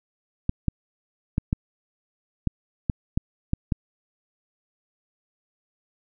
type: clicks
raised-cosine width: 5 ms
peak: -9 dBFS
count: 9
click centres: 0.494 / 0.683 / 1.381 / 1.529 / 2.473 / 2.898 / 3.175 / 3.534 / 3.722 s
effects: none

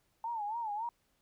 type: tone with vibrato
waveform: sine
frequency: 880 Hz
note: A5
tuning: in tune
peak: -34 dBFS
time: 0.24-0.89 s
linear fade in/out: 2 ms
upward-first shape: sine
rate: 3.6 Hz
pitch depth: 130 cents each way
effects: pink hiss -75 dBFS RMS until 1.21 s

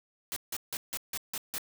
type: noise bursts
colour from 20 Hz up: white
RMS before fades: -35 dBFS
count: 7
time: 0.32-1.581 s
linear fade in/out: 0 ms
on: 43 ms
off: 160 ms
effects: none

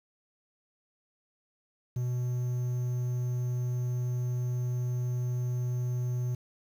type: tone with quantisation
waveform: triangle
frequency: 123.47 Hz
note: B2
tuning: in tune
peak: -26 dBFS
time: 1.96-6.35 s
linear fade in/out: 5 ms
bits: 9
effects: none

